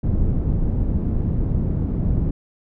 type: low-pass noise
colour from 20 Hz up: pink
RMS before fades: -20 dBFS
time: 0.03-2.31 s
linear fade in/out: 5 ms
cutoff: 210 Hz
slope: 12 dB/octave
effects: none